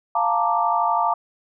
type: chord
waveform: sine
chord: Bb major seventh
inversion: second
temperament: equal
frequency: 698.5 / 880 / 932.3 / 1174.7 Hz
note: F5 / A5 / Bb5 / D6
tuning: 0 / 0 / 0 / 0 cents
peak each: -23 dBFS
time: 0.15-1.14 s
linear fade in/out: 5 ms
effects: none